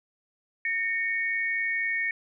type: tone pair together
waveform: sine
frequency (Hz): 1836 / 2224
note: A#6 / C#7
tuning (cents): -27 / +5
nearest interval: minor third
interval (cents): 332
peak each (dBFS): -28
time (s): 0.65-2.11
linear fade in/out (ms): 2
effects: none